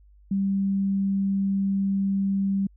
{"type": "tone", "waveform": "sine", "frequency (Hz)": 196, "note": "G3", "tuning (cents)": 0, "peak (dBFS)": -21, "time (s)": [0.31, 2.67], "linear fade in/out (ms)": 5, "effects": ["added 50 Hz sine -51 dBFS peak until 2.76 s"]}